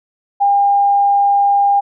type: tone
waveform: sine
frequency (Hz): 804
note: G5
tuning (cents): +44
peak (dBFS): -9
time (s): 0.4-1.81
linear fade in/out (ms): 20
effects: none